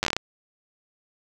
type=slowing click train; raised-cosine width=0.2 ms; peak=-6 dBFS; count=8; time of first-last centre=0.03-0.166 s; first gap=9 ms; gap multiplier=1.25; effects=none